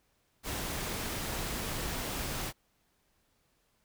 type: noise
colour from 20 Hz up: pink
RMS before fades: -36 dBFS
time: 0.43-2.53 s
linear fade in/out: 50 ms
effects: pink hiss -73 dBFS RMS until 3.84 s